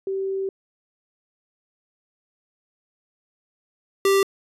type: tone pair in turn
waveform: sine / square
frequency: 386.6 / 392 Hz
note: G4 / G4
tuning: -24 / 0 cents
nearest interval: unison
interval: 24 cents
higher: second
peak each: -23 / -16 dBFS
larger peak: second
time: 0.07-0.49 / 4.05-4.23 s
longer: first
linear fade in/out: 2 ms
effects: resampled to 32000 Hz